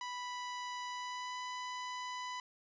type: tone with pitch glide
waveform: sawtooth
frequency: 987.8 to 997 Hz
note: B5 to B5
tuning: 0 to +16 cents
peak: -36 dBFS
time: 0.01-2.4 s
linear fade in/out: 2 ms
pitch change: +16 cents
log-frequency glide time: 0.88-1.38 s
effects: resampled to 16000 Hz + 13-bit